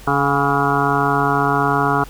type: harmonic tone with a mistuned harmonic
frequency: 141.3 Hz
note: C#3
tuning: 34 cents sharp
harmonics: 1 / 2 / 3 / 5 / 6 / 7 / 8 / 9 / 10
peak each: -23 / -23 / -23 / -23 / -23 / -23 / -23 / -23 / -23 dBFS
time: 0.07-2.04 s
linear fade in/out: 5 ms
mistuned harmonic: 6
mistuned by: -45 cents
effects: added 50 Hz sine -38 dBFS peak until 2.09 s + pink hiss -42 dBFS RMS until 2.09 s